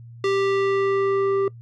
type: tone with low-pass filter sweep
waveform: square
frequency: 392.6 Hz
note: G4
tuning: 3 cents sharp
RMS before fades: -21 dBFS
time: 0.24-1.48 s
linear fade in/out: 2 ms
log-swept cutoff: 4300 to 1000 Hz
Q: 0.94
effects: noise-tail reverb RT60 0.1 s tail -21 dB re dry + added 117 Hz sine -39 dBFS peak until 1.61 s